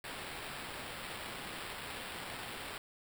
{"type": "noise with sample-and-hold", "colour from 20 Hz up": "violet", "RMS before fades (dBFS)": -44, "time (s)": [0.04, 2.78], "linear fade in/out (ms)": 2, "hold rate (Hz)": 6300, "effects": []}